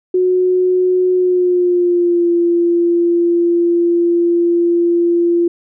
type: tone with pitch glide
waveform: sine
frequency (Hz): 366.1 to 343.6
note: F#4 to F4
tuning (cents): -18 to -28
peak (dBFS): -10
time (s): 0.14-5.48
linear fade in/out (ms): 5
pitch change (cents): -110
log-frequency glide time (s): 1.13-2.3
effects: none